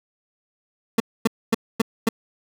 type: tone bursts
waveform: 30% pulse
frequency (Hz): 225.7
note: A3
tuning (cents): +44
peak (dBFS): -12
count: 5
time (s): 0.98-2.09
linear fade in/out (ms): 5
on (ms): 22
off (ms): 250
effects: none